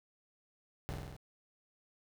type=noise with echo; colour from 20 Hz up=brown; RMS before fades=-39 dBFS; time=0.89-0.93 s; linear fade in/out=0 ms; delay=47 ms; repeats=5; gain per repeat=-2 dB; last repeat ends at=1.165 s; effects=none